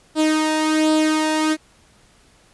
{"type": "tone with flanger", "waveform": "sawtooth", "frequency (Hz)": 311.1, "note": "D#4", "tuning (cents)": 0, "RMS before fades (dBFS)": -18, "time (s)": [0.15, 1.57], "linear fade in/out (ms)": 50, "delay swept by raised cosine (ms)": [0.23, 1.14], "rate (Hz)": 1.3, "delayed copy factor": 0.6, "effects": ["pink hiss -54 dBFS RMS until 2.53 s", "resampled to 24000 Hz"]}